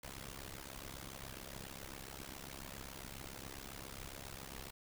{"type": "noise with amplitude modulation", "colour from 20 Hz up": "pink", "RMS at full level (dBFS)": -45, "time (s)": [0.03, 4.71], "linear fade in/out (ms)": 5, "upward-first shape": "sine", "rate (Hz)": 67.3, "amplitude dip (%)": 95, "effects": []}